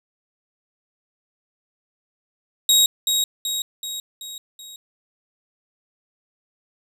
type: tone with echo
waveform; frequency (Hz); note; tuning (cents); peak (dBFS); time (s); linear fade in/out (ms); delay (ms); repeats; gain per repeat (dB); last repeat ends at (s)
25% pulse; 3791; A#7; +28; -9; 2.69-2.86; 2; 380; 5; -5; 4.76
effects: none